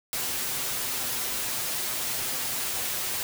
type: noise with comb filter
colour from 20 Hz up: white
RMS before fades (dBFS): -30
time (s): 0.13-3.23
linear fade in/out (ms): 0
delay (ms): 7.9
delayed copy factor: +0.6
effects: none